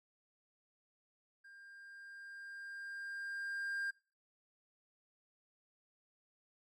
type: tone with level ramp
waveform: triangle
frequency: 1600 Hz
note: G6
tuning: 35 cents sharp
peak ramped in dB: -54 to -34 dBFS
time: 1.44-3.91 s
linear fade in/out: 10 ms
effects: noise-tail reverb RT60 0.3 s tail -19 dB re dry